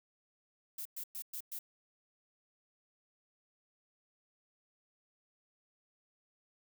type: noise bursts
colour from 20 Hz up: violet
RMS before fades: -42 dBFS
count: 5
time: 0.78-1.59 s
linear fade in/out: 5 ms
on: 74 ms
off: 110 ms
effects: none